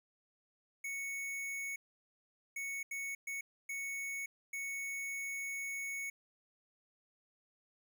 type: tone bursts at uneven times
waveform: square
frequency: 2217 Hz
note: C#7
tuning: in tune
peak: -39 dBFS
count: 6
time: 0.84-1.76 / 2.56-2.83 / 2.91-3.15 / 3.27-3.41 / 3.69-4.26 / 4.53-6.1 s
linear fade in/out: 5 ms
effects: none